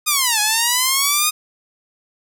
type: linear two-way sweep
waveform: 5% pulse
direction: down then up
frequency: 1245 to 830.6 to 1245 Hz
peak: -3 dBFS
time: 0.06-1.31 s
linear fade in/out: 20 ms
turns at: 0.4 s
effects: none